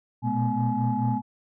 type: tone cluster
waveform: sine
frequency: 118.9 / 123.6 / 213.8 / 247.4 / 848 Hz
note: A#2 / B2 / A3 / B3 / G#5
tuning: +35 / +2 / -49 / +3 / +36 cents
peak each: -28 dBFS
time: 0.22-1.22 s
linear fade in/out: 50 ms
effects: tanh soft clip ceiling -14 dBFS